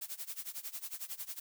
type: noise with tremolo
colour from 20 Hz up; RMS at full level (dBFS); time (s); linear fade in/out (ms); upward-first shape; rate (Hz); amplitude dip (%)
blue; -40; 0.01-1.4; 10; sine; 11; 90
effects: none